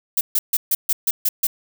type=noise bursts; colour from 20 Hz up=violet; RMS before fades=-18 dBFS; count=8; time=0.17-1.47 s; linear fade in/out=5 ms; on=40 ms; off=140 ms; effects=none